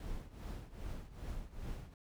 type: noise with tremolo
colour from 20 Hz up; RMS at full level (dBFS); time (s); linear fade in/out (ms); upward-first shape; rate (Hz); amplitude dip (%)
brown; -41; 0-1.94; 2; triangle; 2.5; 85
effects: none

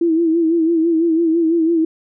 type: tone with vibrato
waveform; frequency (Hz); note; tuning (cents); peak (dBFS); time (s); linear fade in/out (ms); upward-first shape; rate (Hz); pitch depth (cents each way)
sine; 329.6; E4; 0; -12; 0.01-1.85; 5; sine; 6; 64
effects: none

